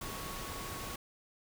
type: tone in noise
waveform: sine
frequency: 1108.7 Hz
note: C#6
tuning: in tune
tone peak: -47 dBFS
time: 0.01-0.96 s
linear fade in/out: 5 ms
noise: pink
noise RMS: -42 dBFS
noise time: 0.01-0.96 s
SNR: -8 dB
effects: none